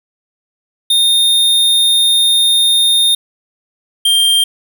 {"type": "tone pair in turn", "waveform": "square", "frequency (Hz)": [3660, 3182], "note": ["A#7", "G7"], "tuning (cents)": [-32, 25], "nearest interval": "major second", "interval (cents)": 243, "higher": "first", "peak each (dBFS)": -9, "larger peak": "neither", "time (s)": [[0.9, 3.15], [4.05, 4.44]], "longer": "first", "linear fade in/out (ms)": 5, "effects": []}